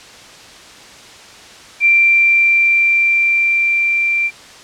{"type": "tone with level ramp", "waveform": "sine", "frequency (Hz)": 2359, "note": "D7", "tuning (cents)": 7, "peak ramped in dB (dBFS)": [-7, -13], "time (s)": [1.8, 4.31], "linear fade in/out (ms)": 50, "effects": ["white hiss -38 dBFS RMS until 4.63 s", "low-pass 6000 Hz 12 dB/octave"]}